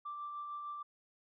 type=tone with tremolo; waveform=sine; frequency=1174.7 Hz; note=D6; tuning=in tune; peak=-38 dBFS; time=0.05-0.83 s; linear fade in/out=10 ms; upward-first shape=triangle; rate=6.6 Hz; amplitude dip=35%; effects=tanh soft clip ceiling -35 dBFS